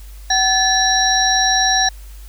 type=tone cluster; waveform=sine; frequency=757 / 1733 / 3955 / 5620 Hz; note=F#5 / A6 / B7 / F8; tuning=+39 / -27 / +2 / +10 cents; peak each=-18 dBFS; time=0.3-1.89 s; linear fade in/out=5 ms; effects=added 50 Hz sine -33 dBFS peak until 2.28 s + white hiss -47 dBFS RMS until 2.28 s